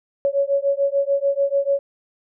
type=beating tone pair; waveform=sine; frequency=554.4 / 561.2 Hz; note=C#5 / C#5; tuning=0 / +21 cents; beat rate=6.8 Hz; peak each=-20 dBFS; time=0.25-1.79 s; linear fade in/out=0 ms; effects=none